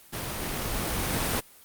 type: noise with level ramp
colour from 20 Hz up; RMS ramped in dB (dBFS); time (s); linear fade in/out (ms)
pink; -34 to -26; 0.12-1.41; 20
effects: white hiss -53 dBFS RMS until 1.64 s + Opus 32 kbps